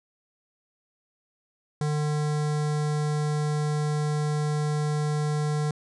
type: tone with notch filter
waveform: square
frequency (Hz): 150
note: D3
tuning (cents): +37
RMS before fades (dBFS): -26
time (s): 1.81-5.71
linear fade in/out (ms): 2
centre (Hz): 2700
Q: 1.4
effects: resampled to 22050 Hz